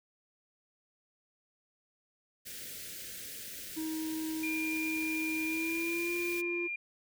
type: band-stop noise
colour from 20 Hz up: white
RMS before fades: -44 dBFS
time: 2.45-6.42 s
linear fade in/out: 20 ms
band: 590 to 1500 Hz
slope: 48 dB/octave
type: tone with pitch glide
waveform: triangle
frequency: 316.7 to 347.4 Hz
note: D#4 to F4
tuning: +31 to -9 cents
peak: -32 dBFS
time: 3.76-6.68 s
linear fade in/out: 20 ms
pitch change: +160 cents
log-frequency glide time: 5.44-6.15 s
type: tone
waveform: sine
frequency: 2403 Hz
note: D7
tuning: 39 cents sharp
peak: -34 dBFS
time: 4.43-6.76 s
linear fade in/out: 5 ms
effects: none